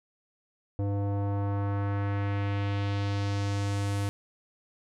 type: tone with low-pass filter sweep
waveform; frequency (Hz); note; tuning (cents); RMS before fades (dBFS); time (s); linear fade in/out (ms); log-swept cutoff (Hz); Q
square; 100.5; G2; +44; -29; 0.79-4.09; 0; 540 to 11000; 1.3
effects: none